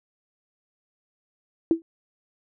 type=tone with exponential decay; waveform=sine; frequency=329.6 Hz; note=E4; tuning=in tune; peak=-12 dBFS; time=1.71-1.82 s; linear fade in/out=1 ms; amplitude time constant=23 ms; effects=none